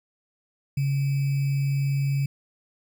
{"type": "tone with sample-and-hold", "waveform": "sine", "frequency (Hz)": 138.59, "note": "C#3", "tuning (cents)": 0, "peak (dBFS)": -21, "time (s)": [0.77, 2.26], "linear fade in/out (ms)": 5, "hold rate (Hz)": 2450, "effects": []}